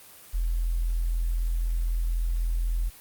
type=tone; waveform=sine; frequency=41.97 Hz; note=E1; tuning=32 cents sharp; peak=-23 dBFS; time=0.33-2.9 s; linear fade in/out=20 ms; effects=white hiss -49 dBFS RMS until 3 s + Opus 32 kbps